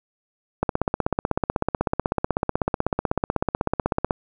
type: click train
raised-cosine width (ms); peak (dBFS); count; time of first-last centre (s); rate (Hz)
1; -6; 57; 0.63-4.108; 16.1
effects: none